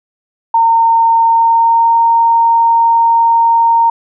sine tone with pitch glide, 915 to 923 Hz, A#5 to A#5, -32 to -17 cents, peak -6 dBFS, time 0.54-3.9 s, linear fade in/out 5 ms, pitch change +15 cents, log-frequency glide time 1.25-1.97 s, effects none

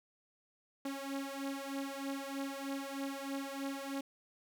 sawtooth beating tone pair, 273.4 / 276.6 Hz, C#4 / C#4, -24 / -4 cents, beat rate 3.2 Hz, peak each -37 / -38 dBFS, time 0.85-4.01 s, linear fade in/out 5 ms, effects none

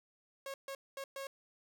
sawtooth tone bursts at uneven times, 546 Hz, C#5, 26 cents flat, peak -37 dBFS, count 4, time 0.46-0.54 / 0.68-0.75 / 0.97-1.04 / 1.16-1.27 s, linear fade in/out 2 ms, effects none

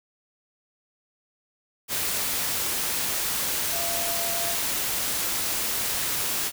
sine tone in noise, 682 Hz, F5, 41 cents flat, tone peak -33 dBFS, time 3.71-4.56 s, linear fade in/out 50 ms, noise white, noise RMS -27 dBFS, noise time 1.88-6.52 s, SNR -9 dB, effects none

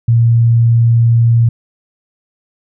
sine tone, 116.54 Hz, A#2, in tune, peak -6 dBFS, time 0.08-1.49 s, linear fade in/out 5 ms, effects none

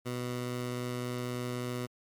15% pulse tone, 123.47 Hz, B2, in tune, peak -27 dBFS, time 0.05-1.87 s, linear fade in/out 20 ms, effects MP3 96 kbps

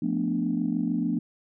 sine chord, B half-diminished seventh, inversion second, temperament equal, 174.61 / 220 / 246.9 / 293.7 Hz, F3 / A3 / B3 / D4, 0 / 0 / 0 / 0 cents, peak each -30 / -29 / -28 / -29 dBFS, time 0.02-1.19 s, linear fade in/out 5 ms, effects tanh soft clip ceiling -14 dBFS

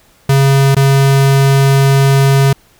square tone with dropouts, 137 Hz, C#3, 20 cents flat, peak -7 dBFS, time 0.29-2.53 s, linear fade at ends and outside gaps 5 ms, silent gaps 0.748-0.765 s, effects pink hiss -49 dBFS RMS until 2.79 s

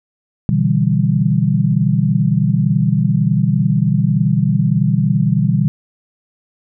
sine chord, E minor seventh, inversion second, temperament equal, 123.47 / 146.83 / 164.81 / 196 Hz, B2 / D3 / E3 / G3, 0 / 0 / 0 / 0 cents, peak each -17 dBFS, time 0.49-5.68 s, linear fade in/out 0 ms, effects none

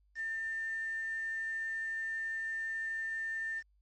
sine tone with quantisation, 1797 Hz, A6, 36 cents sharp, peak -34 dBFS, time 0.15-3.63 s, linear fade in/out 50 ms, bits 9, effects added 50 Hz sine -66 dBFS peak until 3.81 s + MP3 32 kbps

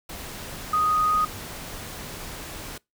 sine tone in noise, 1244.5 Hz, D#6, in tune, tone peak -19 dBFS, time 0.73-1.25 s, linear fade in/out 5 ms, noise pink, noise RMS -37 dBFS, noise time 0.09-2.78 s, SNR +15 dB, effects noise-tail reverb RT60 0.2 s tail -24 dB re dry

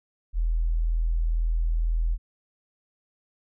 sine tone, 41.04 Hz, E1, 7 cents flat, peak -21 dBFS, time 0.33-2.18 s, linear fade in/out 50 ms, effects none

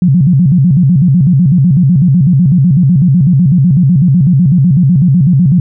sine tone with vibrato, 155.56 Hz, D#3, in tune, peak -4 dBFS, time 0.02-5.6 s, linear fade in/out 2 ms, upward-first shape square, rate 8 Hz, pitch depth 250 cents each way, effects none

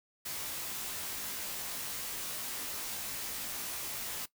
white noise with comb filter, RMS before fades -39 dBFS, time 0.25-4.26 s, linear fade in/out 10 ms, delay 17 ms, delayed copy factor -0.9, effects noise-tail reverb RT60 0.1 s tail -18 dB re dry

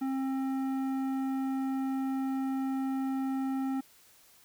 sine tone with tanh clipping, 266.7 Hz, C4, 33 cents sharp, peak -31 dBFS, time 0.01-3.81 s, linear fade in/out 10 ms, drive 12 dB, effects white hiss -60 dBFS RMS until 4.44 s

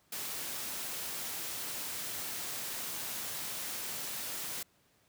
white noise, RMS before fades -39 dBFS, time 0.12-4.63 s, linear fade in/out 5 ms, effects pink hiss -69 dBFS RMS until 5.08 s + high-pass 80 Hz 12 dB/octave

